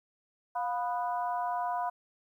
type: harmonic tone with a mistuned harmonic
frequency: 246.9 Hz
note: B3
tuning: in tune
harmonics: 3 / 4 / 5 / 6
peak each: -32 / -33 / -44 / -45 dBFS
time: 0.55-1.9 s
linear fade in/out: 10 ms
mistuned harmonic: 3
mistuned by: -72 cents
effects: 11-bit